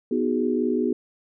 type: chord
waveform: sine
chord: G# minor seventh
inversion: first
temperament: equal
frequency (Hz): 246.9 / 311.1 / 370 / 415.3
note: B3 / D#4 / F#4 / G#4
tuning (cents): 0 / 0 / 0 / 0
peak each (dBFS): -24 / -28 / -26 / -27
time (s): 0.11-0.93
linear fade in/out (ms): 5
effects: none